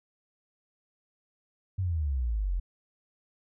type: exponential sweep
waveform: sine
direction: down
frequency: 98 to 41.71 Hz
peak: -26 dBFS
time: 1.78-2.6 s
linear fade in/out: 10 ms
effects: none